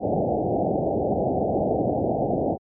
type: low-pass noise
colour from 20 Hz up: white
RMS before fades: -23 dBFS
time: 0-2.58 s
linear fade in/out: 50 ms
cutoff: 780 Hz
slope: 96 dB/octave
effects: high-pass 100 Hz 12 dB/octave